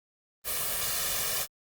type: noise with comb filter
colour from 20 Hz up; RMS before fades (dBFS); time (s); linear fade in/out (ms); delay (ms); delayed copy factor
white; -30; 0.44-1.47; 50; 1.7; +0.7
effects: Opus 32 kbps